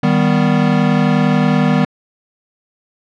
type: chord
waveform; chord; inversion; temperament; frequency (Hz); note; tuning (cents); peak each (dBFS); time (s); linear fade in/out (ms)
square; Eb augmented; none; equal; 155.56 / 196 / 246.9; Eb3 / G3 / B3; 0 / 0 / 0; -16; 0.03-1.85; 5
effects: low-pass 3000 Hz 12 dB/octave